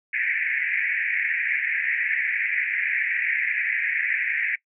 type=band-pass noise; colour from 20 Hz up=pink; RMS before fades=-25 dBFS; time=0.13-4.56 s; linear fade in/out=10 ms; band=1700 to 2400 Hz; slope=96 dB/octave; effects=noise-tail reverb RT60 0.1 s tail -21 dB re dry